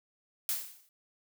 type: noise with exponential decay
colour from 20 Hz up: blue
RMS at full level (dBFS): -29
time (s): 0.49-0.89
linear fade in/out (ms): 1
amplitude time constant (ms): 86
effects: none